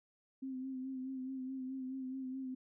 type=tone with vibrato; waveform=sine; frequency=261.6 Hz; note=C4; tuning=in tune; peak=-39 dBFS; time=0.42-2.55 s; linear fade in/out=10 ms; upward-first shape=sine; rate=4.7 Hz; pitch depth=35 cents each way; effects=none